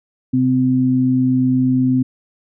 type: tone pair together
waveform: sine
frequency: 128.49 / 256.8 Hz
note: C3 / C4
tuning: -31 / -32 cents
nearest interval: octave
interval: 1199 cents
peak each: -19 / -13 dBFS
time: 0.33-2.03 s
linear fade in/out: 10 ms
effects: none